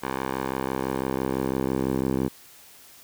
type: tone with band-pass filter sweep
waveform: 10% pulse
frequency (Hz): 66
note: C2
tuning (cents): +16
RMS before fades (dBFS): -27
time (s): 0.02-2.29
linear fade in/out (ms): 20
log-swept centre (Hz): 1000 to 300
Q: 0.86
effects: white hiss -50 dBFS RMS until 3.03 s